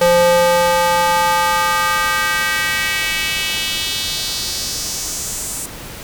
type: tone with high-pass filter sweep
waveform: square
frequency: 173.9 Hz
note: F3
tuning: 7 cents flat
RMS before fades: -17 dBFS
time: 0.01-5.66 s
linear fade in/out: 5 ms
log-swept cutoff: 460 to 8300 Hz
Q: 2.2
effects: pink hiss -32 dBFS RMS until 6.03 s